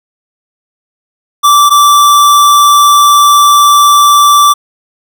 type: tone pair in turn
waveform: square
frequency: 1166 / 1166 Hz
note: D6 / D6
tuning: -13 / -13 cents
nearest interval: unison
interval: 0 cents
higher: neither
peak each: -3 dBFS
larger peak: neither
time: 1.43-1.7 / 1.7-4.54 s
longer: second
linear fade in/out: 20 ms
effects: none